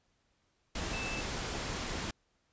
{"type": "tone in noise", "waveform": "sine", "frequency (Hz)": 2637, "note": "E7", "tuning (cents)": 0, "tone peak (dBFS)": -39, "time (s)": [0.93, 1.21], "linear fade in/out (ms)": 5, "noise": "pink", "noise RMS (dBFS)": -37, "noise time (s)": [0.75, 2.11], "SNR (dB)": -5, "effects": ["pink hiss -75 dBFS RMS until 2.52 s", "resampled to 16000 Hz"]}